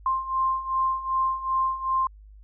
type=beating tone pair; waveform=sine; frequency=1051 / 1053.6 Hz; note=C6 / C6; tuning=+7 / +12 cents; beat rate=2.6 Hz; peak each=-28 / -24 dBFS; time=0.06-2.07 s; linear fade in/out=2 ms; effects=added 51 Hz sine -45 dBFS peak until 2.43 s